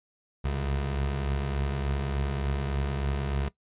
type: beating tone pair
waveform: 25% pulse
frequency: 66.1 / 69.5 Hz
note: C2 / C#2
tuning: +18 / +5 cents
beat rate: 3.4 Hz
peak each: -33 / -24 dBFS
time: 0.44-3.49 s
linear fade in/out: 10 ms
effects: noise-tail reverb RT60 0.1 s tail -19 dB re dry + resampled to 8000 Hz